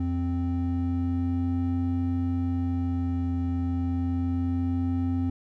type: tone pair together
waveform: triangle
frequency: 87.3 / 261.6 Hz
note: F2 / C4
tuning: 0 / 0 cents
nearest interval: octave + perfect fifth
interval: 1900 cents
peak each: -25 dBFS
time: 0-5.3 s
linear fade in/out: 5 ms
effects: none